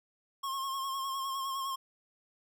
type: tone with vibrato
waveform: square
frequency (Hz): 1079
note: C#6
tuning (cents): -47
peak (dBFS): -34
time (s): 0.43-1.76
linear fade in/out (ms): 10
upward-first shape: sine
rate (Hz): 9.8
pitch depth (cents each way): 40
effects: none